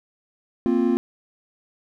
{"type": "chord", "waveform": "triangle", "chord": "Bb suspended second", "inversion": "none", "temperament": "just", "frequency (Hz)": [233.1, 262.2, 349.6], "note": ["Bb3", "C4", "F4"], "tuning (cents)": [0, 4, 2], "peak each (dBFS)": -20, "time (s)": [0.66, 0.97], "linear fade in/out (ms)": 0, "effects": []}